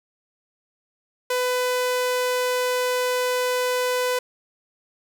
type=tone; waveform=sawtooth; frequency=500 Hz; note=B4; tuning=21 cents sharp; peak=-17 dBFS; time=1.3-4.19 s; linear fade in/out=5 ms; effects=none